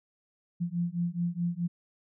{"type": "beating tone pair", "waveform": "sine", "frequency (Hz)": [170.7, 175.4], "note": ["F3", "F3"], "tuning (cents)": [-39, 8], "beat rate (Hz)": 4.7, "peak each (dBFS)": -31, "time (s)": [0.6, 1.68], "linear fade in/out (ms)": 20, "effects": []}